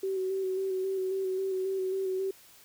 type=tone with vibrato; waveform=sine; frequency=380 Hz; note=F#4; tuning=46 cents sharp; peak=-28 dBFS; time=0.03-2.31 s; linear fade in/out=5 ms; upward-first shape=square; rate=3.7 Hz; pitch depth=22 cents each way; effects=white hiss -56 dBFS RMS until 2.64 s